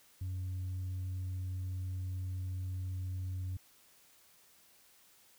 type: tone with tanh clipping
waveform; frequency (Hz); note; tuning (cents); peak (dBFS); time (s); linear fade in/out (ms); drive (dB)
sine; 92.5; F#2; 0; -36; 0.21-3.57; 5; 1
effects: white hiss -64 dBFS RMS until 5.38 s